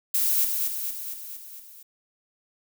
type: noise with echo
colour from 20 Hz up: violet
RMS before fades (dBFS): -23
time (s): 0.14-0.45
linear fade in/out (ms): 5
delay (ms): 230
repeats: 6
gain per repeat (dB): -4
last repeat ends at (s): 1.83
effects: none